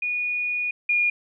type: tone pair in turn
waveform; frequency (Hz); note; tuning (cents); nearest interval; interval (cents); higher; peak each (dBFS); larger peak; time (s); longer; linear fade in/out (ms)
sine; 2455 / 2430; D#7 / D#7; -24 / -42; unison; 18; first; -23 / -18; second; 0.02-0.71 / 0.89-1.1; first; 5
effects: none